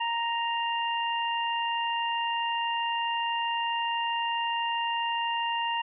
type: harmonic tone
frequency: 932.3 Hz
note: A#5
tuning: in tune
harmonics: 1 / 2 / 3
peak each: -28 / -36 / -32 dBFS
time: 0-5.82 s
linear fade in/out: 10 ms
effects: none